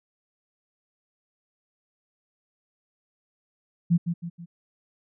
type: tone with echo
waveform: sine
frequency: 170.8 Hz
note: F3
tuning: 38 cents flat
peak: -16 dBFS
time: 3.9-3.98 s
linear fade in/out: 20 ms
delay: 160 ms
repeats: 3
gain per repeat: -7 dB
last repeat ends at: 4.46 s
effects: none